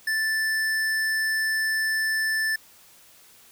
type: tone with tanh clipping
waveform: sine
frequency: 1760 Hz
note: A6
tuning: in tune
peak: -24 dBFS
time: 0.07-2.56 s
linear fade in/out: 5 ms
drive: 18 dB
effects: white hiss -53 dBFS RMS until 3.51 s